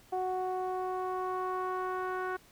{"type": "tone with low-pass filter sweep", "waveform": "sawtooth", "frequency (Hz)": 370, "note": "F#4", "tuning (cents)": 0, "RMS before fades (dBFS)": -34, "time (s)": [0.12, 2.37], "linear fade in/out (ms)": 10, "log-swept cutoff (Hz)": [780, 1400], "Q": 3.6, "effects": ["pink hiss -60 dBFS RMS until 2.51 s"]}